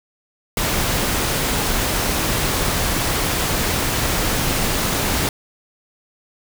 pink noise, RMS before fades -20 dBFS, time 0.57-5.29 s, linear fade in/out 2 ms, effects none

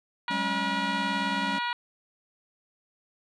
harmonic tone, 481.2 Hz, B4, 45 cents flat, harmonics 2 / 3 / 4 / 5 / 6 / 7 / 8 / 9, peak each -30 / -34 / -36 / -38 / -40 / -41 / -42 / -43 dBFS, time 0.28-1.73 s, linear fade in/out 2 ms
square chord, F# suspended second, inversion none, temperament equal with one note detuned, 189.21 / 207.7 / 277.2 Hz, F#3 / G#3 / C#4, +39 / 0 / 0 cents, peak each -36 dBFS, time 0.3-1.59 s, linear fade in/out 10 ms
effects resampled to 22050 Hz + 10-bit

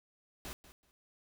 pink noise with echo, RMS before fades -44 dBFS, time 0.45-0.53 s, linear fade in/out 0 ms, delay 190 ms, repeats 2, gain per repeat -14 dB, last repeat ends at 0.91 s, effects none

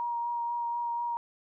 sine tone with vibrato, 946 Hz, A#5, 25 cents sharp, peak -29 dBFS, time 0-1.17 s, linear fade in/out 0 ms, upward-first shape sine, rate 4.1 Hz, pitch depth 12 cents each way, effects none

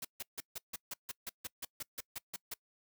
white noise bursts, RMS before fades -41 dBFS, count 15, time 0.02-2.54 s, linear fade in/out 5 ms, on 28 ms, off 150 ms, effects noise-tail reverb RT60 0.1 s tail -24 dB re dry

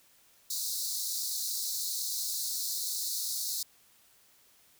pink high-pass noise, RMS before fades -34 dBFS, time 0.5-3.63 s, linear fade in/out 5 ms, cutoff 3900 Hz, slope 96 dB/octave, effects white hiss -63 dBFS RMS until 4.79 s

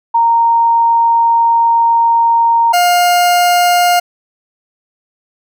sine / 40% pulse tone pair in turn, 927 / 707.5 Hz, A#5 / F5, -10 / +22 cents, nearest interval perfect fourth, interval 468 cents, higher first, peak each -7 dBFS, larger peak neither, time 0.14-2.73 / 2.73-4 s, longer first, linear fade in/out 10 ms, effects none

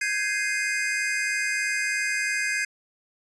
square chord, Ab major seventh, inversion third, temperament equal with one note detuned, 1558.1 / 1661.2 / 2093 / 2489 Hz, G6 / Ab6 / C7 / Eb7, -11 / 0 / 0 / 0 cents, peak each -34 / -29 / -29 / -32 dBFS, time 0.01-2.65 s, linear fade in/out 5 ms, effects resampled to 24000 Hz

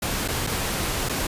pink noise with dropouts, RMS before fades -26 dBFS, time 0.02-1.27 s, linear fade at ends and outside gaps 5 ms, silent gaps 0.279-0.284 / 0.467-0.471 / 1.089-1.094 s, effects resampled to 32000 Hz

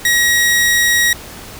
sawtooth tone, 1900 Hz, A#6, 33 cents sharp, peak -7 dBFS, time 0.05-1.13 s, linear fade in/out 2 ms, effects pink hiss -33 dBFS RMS until 1.59 s

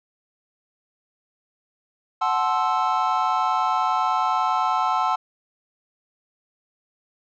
triangle chord, F# half-diminished seventh, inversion none, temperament equal with one note detuned, 740 / 869.9 / 1046.5 / 1318.5 Hz, F#5 / A5 / C6 / E6, 0 / -20 / 0 / 0 cents, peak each -23 dBFS, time 2.21-5.16 s, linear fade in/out 10 ms, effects resampled to 16000 Hz

